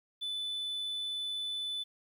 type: tone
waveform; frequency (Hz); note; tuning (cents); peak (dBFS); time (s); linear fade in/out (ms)
sine; 3498; A7; -11; -31; 0.21-1.84; 20
effects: tanh soft clip ceiling -33 dBFS + 11-bit